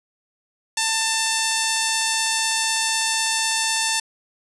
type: tone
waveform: 5% pulse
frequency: 892 Hz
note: A5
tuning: 23 cents sharp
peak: -7 dBFS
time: 0.77-4 s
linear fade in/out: 5 ms
effects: resampled to 24000 Hz + 7-bit

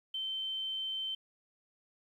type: tone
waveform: sine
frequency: 3097 Hz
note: G7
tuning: 22 cents flat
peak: -34 dBFS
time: 0.14-1.15 s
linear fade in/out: 5 ms
effects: 11-bit

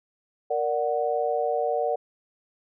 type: chord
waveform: sine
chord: Bb augmented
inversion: none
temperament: equal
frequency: 466.2 / 587.3 / 740 Hz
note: Bb4 / D5 / F#5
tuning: 0 / 0 / 0 cents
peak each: -27 dBFS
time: 0.5-1.96 s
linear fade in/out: 10 ms
effects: none

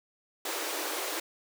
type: high-pass noise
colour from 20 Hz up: pink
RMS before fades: -34 dBFS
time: 0.45-1.2 s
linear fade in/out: 5 ms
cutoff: 300 Hz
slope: 96 dB/octave
effects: none

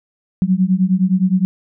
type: beating tone pair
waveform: sine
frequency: 181.4 / 191.1 Hz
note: F#3 / G3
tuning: -34 / -44 cents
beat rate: 9.7 Hz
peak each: -15 dBFS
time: 0.42-1.45 s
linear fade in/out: 0 ms
effects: none

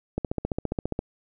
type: click train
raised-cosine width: 2 ms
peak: -13 dBFS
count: 13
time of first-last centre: 0.18-0.991 s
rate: 14.8 Hz
effects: none

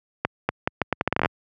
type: accelerating click train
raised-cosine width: 0.5 ms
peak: -5 dBFS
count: 14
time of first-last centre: 0.25-1.259 s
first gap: 240 ms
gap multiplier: 0.77
effects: high-pass 80 Hz 12 dB/octave

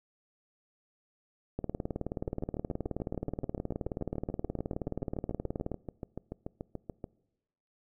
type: two click trains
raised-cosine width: 2 ms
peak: -20 / -24 dBFS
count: 79 / 34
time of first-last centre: 1.59-5.717 / 2.28-7.042 s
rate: 18.9 / 6.93 Hz
effects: noise-tail reverb RT60 1.0 s tail -24 dB re dry

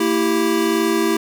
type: chord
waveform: square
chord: E diminished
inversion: second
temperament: equal with one note detuned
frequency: 228.3 / 329.6 / 392 Hz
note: Bb3 / E4 / G4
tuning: -36 / 0 / 0 cents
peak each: -24 / -19 / -21 dBFS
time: 0-1.17 s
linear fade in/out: 5 ms
effects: none

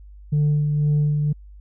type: tone with tremolo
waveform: sine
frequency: 148.3 Hz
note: D3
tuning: 17 cents sharp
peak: -13 dBFS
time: 0.32-1.33 s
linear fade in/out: 10 ms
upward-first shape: sine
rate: 2 Hz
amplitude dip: 40%
effects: tanh soft clip ceiling -14 dBFS + added 50 Hz sine -40 dBFS peak until 1.6 s

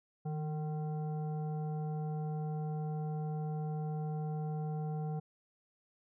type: tone with frequency modulation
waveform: sine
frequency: 155.56 Hz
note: D#3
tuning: in tune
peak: -34 dBFS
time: 0.25-5.2 s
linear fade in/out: 10 ms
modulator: 609 Hz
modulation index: 0.52
effects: none

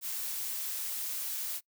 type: noise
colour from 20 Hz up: blue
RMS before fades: -36 dBFS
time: 0.01-1.61 s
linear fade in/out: 50 ms
effects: noise-tail reverb RT60 0.1 s tail -23 dB re dry

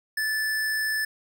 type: tone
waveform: square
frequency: 1747 Hz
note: A6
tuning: 13 cents flat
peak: -25 dBFS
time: 0.17-1.05 s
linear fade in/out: 5 ms
effects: none

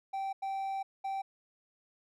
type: tone bursts at uneven times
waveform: triangle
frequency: 778 Hz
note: G5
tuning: 13 cents flat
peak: -31 dBFS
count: 3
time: 0.13-0.33 / 0.42-0.83 / 1.04-1.22 s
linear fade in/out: 10 ms
effects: none

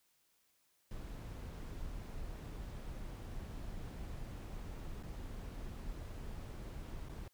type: noise with dropouts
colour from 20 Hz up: brown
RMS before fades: -45 dBFS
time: 0.91-7.28 s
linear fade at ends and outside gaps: 1 ms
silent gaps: 5.027-5.034 / 7.087-7.095 s
effects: white hiss -75 dBFS RMS until 7.33 s

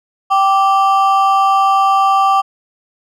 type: ring-modulated tone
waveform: triangle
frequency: 975 Hz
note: B5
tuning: 23 cents flat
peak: -4 dBFS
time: 0.3-2.42 s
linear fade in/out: 20 ms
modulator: 196 Hz
effects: none

